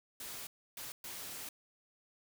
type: noise bursts at uneven times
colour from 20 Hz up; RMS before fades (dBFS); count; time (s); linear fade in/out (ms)
white; -45; 3; 0.2-0.47 / 0.77-0.92 / 1.04-1.49; 2
effects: none